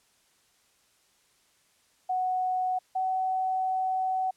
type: tone pair in turn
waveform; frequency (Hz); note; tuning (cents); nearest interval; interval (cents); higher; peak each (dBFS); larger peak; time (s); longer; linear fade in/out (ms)
sine; 740 / 752.1; F#5 / F#5; 0 / +28; unison; 28; second; -25; neither; 2.09-2.79 / 2.95-4.31; second; 10
effects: white hiss -66 dBFS RMS until 4.36 s + low-pass 10000 Hz 12 dB/octave